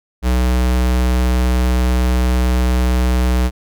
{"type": "tone", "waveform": "square", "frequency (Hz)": 62.2, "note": "B1", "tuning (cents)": 13, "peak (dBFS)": -13, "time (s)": [0.22, 3.51], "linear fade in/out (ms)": 50, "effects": []}